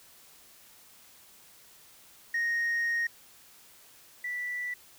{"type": "tone pair in turn", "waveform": "sine", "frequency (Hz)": [1864.7, 1966.3], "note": ["A#6", "B6"], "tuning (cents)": [0, -8], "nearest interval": "minor second", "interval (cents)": 92, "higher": "second", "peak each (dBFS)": [-24, -31], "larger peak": "first", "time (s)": [[2.34, 3.07], [4.24, 4.74]], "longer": "first", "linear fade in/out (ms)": 5, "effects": ["tanh soft clip ceiling -25 dBFS", "white hiss -56 dBFS RMS until 4.98 s"]}